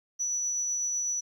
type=tone with tremolo; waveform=sine; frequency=5920 Hz; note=F#8; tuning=in tune; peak=-25 dBFS; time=0.19-1.21 s; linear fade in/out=20 ms; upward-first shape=triangle; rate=8 Hz; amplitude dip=25%; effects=tanh soft clip ceiling -24 dBFS + 11-bit